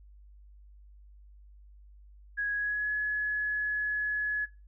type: tone with pitch glide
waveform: sine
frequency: 1661.2 to 1696.1 Hz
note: G#6 to G#6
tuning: 0 to +36 cents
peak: -28 dBFS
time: 2.37-4.46 s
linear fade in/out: 20 ms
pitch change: +36 cents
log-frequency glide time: 2.54-2.91 s
effects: noise-tail reverb RT60 0.3 s tail -22 dB re dry + added 50 Hz sine -51 dBFS peak until 4.67 s